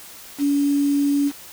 sine tone with quantisation, 284.3 Hz, C#4, 44 cents sharp, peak -16 dBFS, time 0.38-1.32 s, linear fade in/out 50 ms, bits 6, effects white hiss -41 dBFS RMS until 1.52 s

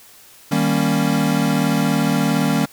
square chord, Eb dominant seventh, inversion none, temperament equal, 155.56 / 196 / 233.1 / 277.2 Hz, Eb3 / G3 / Bb3 / Db4, 0 / 0 / 0 / 0 cents, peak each -22 dBFS, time 0.51-2.66 s, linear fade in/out 10 ms, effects white hiss -46 dBFS RMS until 2.72 s

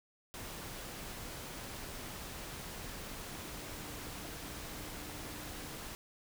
sine tone in noise, 301.3 Hz, D4, 44 cents sharp, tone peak -54 dBFS, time 3.33-5.74 s, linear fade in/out 0 ms, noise pink, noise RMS -45 dBFS, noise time 0.34-5.95 s, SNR -12 dB, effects none

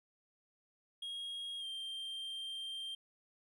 triangle tone with pitch glide, 3272 to 3168 Hz, G#7 to G7, -26 to +18 cents, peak -39 dBFS, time 1.02-2.95 s, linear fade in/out 5 ms, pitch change -56 cents, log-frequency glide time 1.59-1.65 s, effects none

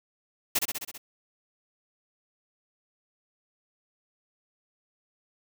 white noise with echo, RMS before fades -24 dBFS, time 0.55-0.59 s, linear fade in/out 10 ms, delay 65 ms, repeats 6, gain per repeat -3 dB, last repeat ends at 0.98 s, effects none

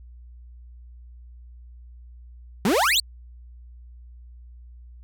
35% pulse exponential sweep, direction up, 174.61 to 4606 Hz, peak -16 dBFS, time 2.65-3 s, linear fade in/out 2 ms, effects added 60 Hz sine -42 dBFS peak until 5.03 s

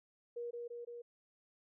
sine tone with echo, 475.9 Hz, A#4, 36 cents sharp, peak -39 dBFS, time 0.36-0.51 s, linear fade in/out 10 ms, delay 170 ms, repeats 3, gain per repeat -2 dB, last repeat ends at 1.02 s, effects none

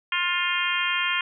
harmonic tone with a mistuned harmonic, 353.1 Hz, F4, 19 cents sharp, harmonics 3 / 4 / 5 / 6 / 7 / 8 / 9, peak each -30 / -30 / -30 / -30 / -30 / -30 / -30 dBFS, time 0.12-1.21 s, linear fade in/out 2 ms, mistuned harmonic 8, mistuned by -23 cents, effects none

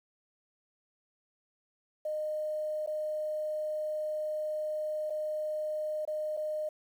sine tone with dropouts, 613 Hz, D#5, 26 cents flat, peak -31 dBFS, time 2.05-6.69 s, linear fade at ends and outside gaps 5 ms, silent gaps 2.863-2.873 / 5.099-5.103 / 6.052-6.075 / 6.368-6.372 s, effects 10-bit

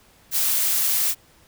blue noise, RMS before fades -21 dBFS, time 0.31-1.15 s, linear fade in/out 50 ms, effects pink hiss -55 dBFS RMS until 1.47 s

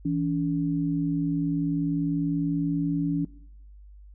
sine tone pair together, 164.81 / 285.1 Hz, E3 / C#4, 0 / +49 cents, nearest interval major sixth, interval 949 cents, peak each -27 / -25 dBFS, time 0.05-3.25 s, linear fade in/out 5 ms, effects noise-tail reverb RT60 0.7 s tail -20 dB re dry + added 50 Hz sine -45 dBFS peak until 4.14 s

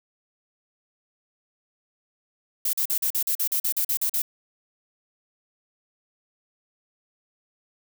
violet noise bursts, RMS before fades -24 dBFS, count 13, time 2.65-4.22 s, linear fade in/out 5 ms, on 82 ms, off 42 ms, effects none

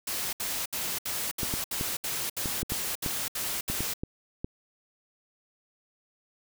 white noise bursts, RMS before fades -32 dBFS, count 12, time 0.07-3.938 s, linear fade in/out 5 ms, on 260 ms, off 68 ms
clicks, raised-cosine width 3 ms, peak -19 dBFS, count 11, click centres 1.432 / 1.539 / 1.811 / 2.458 / 2.63 / 2.721 / 3.062 / 3.7 / 3.806 / 4.035 / 4.445 s
effects none

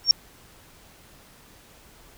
sine tone with exponential growth, 5520 Hz, F8, 21 cents flat, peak -7 dBFS, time 0.04-0.11 s, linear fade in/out 1 ms, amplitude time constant 15 ms, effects pink hiss -52 dBFS RMS until 2.17 s

